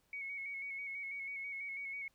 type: tone with vibrato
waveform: sine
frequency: 2217 Hz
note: C#7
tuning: in tune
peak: -40 dBFS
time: 0.13-2.08 s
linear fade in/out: 2 ms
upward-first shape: square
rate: 6.1 Hz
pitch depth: 27 cents each way
effects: pink hiss -75 dBFS RMS until 2.14 s

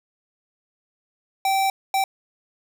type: tone bursts at uneven times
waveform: square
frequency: 776 Hz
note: G5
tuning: 18 cents flat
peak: -19 dBFS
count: 2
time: 1.45-1.7 / 1.94-2.04 s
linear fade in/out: 2 ms
effects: none

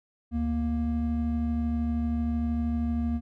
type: tone pair together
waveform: triangle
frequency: 73.9 / 234.6 Hz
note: D2 / A#3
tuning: +11 / +11 cents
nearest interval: octave + minor sixth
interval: 2000 cents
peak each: -27 / -25 dBFS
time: 0.31-3.21 s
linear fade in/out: 50 ms
effects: none

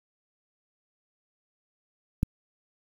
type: click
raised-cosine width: 5 ms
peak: -10 dBFS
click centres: 2.231 s
effects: 7-bit

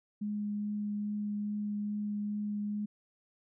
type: tone with vibrato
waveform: sine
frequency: 207.7 Hz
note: G#3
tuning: in tune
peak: -32 dBFS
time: 0.21-2.86 s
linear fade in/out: 10 ms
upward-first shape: triangle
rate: 2.4 Hz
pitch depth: 9 cents each way
effects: none

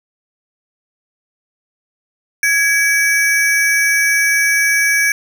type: ring-modulated tone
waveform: square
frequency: 1975.5 Hz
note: B6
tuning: in tune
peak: -9 dBFS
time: 2.43-5.12 s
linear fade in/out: 2 ms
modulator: 312 Hz
effects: none

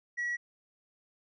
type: tone with tanh clipping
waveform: sine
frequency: 1926 Hz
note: B6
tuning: 44 cents flat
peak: -31 dBFS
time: 0.17-0.37 s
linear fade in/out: 20 ms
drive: 1 dB
effects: none

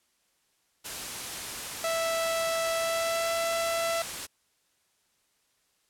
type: noise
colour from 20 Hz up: white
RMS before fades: -36 dBFS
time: 0.84-4.27 s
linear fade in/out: 20 ms
type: tone with pitch glide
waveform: sawtooth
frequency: 659.3 to 667.3 Hz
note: E5 to E5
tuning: 0 to +21 cents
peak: -23 dBFS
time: 1.84-4.02 s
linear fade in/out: 2 ms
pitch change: +21 cents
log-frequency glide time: 2.7-3.32 s
effects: white hiss -71 dBFS RMS until 5.89 s + low-pass 11000 Hz 12 dB/octave

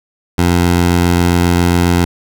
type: tone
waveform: 15% pulse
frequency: 87.4 Hz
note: F2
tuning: 2 cents sharp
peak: -3 dBFS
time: 0.38-2.05 s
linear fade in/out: 5 ms
effects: none

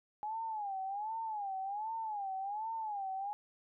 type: tone with vibrato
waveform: sine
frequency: 830.6 Hz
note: G#5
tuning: in tune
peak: -36 dBFS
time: 0.23-3.33 s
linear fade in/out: 0 ms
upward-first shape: sine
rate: 1.3 Hz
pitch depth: 150 cents each way
effects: none

